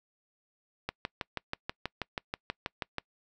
click train, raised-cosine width 0.3 ms, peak -16 dBFS, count 14, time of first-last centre 0.89-2.983 s, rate 6.21 Hz, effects noise-tail reverb RT60 0.1 s tail -26 dB re dry

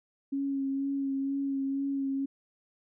sine tone with vibrato, 274.3 Hz, C#4, 18 cents flat, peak -28 dBFS, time 0.32-2.26 s, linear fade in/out 10 ms, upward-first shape sine, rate 2.1 Hz, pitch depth 20 cents each way, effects none

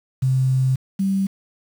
sine tone pair in turn, 130.81 / 194.02 Hz, C3 / G3, 0 / -18 cents, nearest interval perfect fifth, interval 682 cents, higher second, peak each -15 / -17 dBFS, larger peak first, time 0.22-0.76 / 0.99-1.27 s, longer first, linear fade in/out 10 ms, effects 7-bit

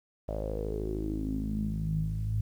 sawtooth tone with low-pass filter sweep, 53.1 Hz, G#1, 39 cents sharp, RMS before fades -32 dBFS, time 0.28-2.41 s, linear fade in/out 5 ms, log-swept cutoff 620 to 110 Hz, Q 7.7, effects 10-bit

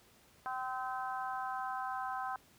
harmonic tone, 257.2 Hz, C4, 30 cents flat, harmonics 3 / 4 / 5 / 6, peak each -39 / -41 / -43 / -45 dBFS, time 0.46-2.36 s, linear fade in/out 0 ms, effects pink hiss -64 dBFS RMS until 2.58 s + high-pass 60 Hz 12 dB/octave

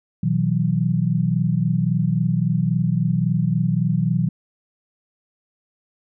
sine chord, B suspended fourth, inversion none, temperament equal with one note detuned, 123.47 / 161.33 / 185 Hz, B2 / E3 / F#3, 0 / -37 / 0 cents, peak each -22 / -20 / -22 dBFS, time 0.23-4.29 s, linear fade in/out 5 ms, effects none

